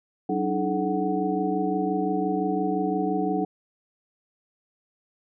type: tone cluster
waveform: sine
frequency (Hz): 188 / 289.9 / 315.7 / 429.3 / 743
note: F#3 / D4 / D#4 / A4 / F#5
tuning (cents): +28 / -22 / +25 / -43 / +7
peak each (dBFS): -29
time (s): 0.29-3.45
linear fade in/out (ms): 5
effects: none